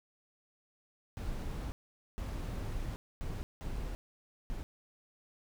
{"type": "noise bursts at uneven times", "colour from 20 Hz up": "brown", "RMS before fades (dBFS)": -38, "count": 5, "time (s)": [[1.17, 1.72], [2.18, 2.96], [3.21, 3.43], [3.61, 3.95], [4.5, 4.63]], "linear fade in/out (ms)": 0, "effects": []}